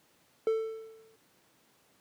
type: tone with exponential decay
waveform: triangle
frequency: 444.3 Hz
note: A4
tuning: 17 cents sharp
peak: -21 dBFS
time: 0.47-1.16 s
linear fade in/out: 1 ms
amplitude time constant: 150 ms
effects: pink hiss -66 dBFS RMS until 2 s + high-pass 150 Hz 12 dB/octave